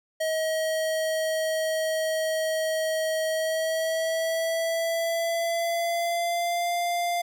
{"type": "tone with pitch glide", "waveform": "square", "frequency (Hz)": [635, 696.5], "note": ["D#5", "F5"], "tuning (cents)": [35, -5], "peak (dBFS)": -25, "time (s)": [0.2, 7.22], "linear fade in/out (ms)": 10, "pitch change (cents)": 160, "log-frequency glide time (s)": [3.27, 6.72], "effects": []}